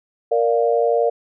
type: chord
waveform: sine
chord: Bb major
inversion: none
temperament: equal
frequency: 466.2 / 587.3 / 698.5 Hz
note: Bb4 / D5 / F5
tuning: 0 / 0 / 0 cents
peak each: -17 / -20 / -21 dBFS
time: 0.31-1.1 s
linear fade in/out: 10 ms
effects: none